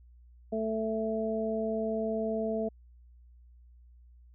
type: harmonic tone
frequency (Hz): 220.6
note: A3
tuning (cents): +5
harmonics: 1 / 2 / 3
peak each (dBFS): -33 / -33 / -33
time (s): 0.52-2.69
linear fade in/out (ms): 10
effects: added 60 Hz sine -53 dBFS peak until 4.34 s